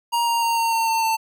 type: tone with pitch steps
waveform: square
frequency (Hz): 941 / 932.9 / 924.8 / 916.9 / 908.9 / 901.1 / 893.3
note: A#5 / A#5 / A#5 / A#5 / A#5 / A5 / A5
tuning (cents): +16 / +1 / -14 / -29 / -44 / +41 / +26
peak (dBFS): -19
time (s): 0.12-1.17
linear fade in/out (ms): 20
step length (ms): 150
effects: none